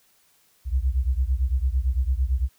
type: beating tone pair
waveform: sine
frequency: 61 / 69.9 Hz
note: B1 / C#2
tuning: -21 / +15 cents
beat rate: 8.9 Hz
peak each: -22 / -24 dBFS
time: 0.65-2.49 s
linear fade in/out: 50 ms
effects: white hiss -62 dBFS RMS until 2.58 s